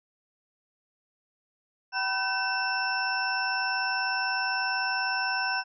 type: tone cluster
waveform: sine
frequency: 765 / 984 / 1528 / 2667 / 5380 Hz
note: G5 / B5 / G6 / E7 / E8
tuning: -42 / -7 / -45 / +20 / +34 cents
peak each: -33 / -34 / -29 / -35 / -33 dBFS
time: 1.92-5.64 s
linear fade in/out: 50 ms
effects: none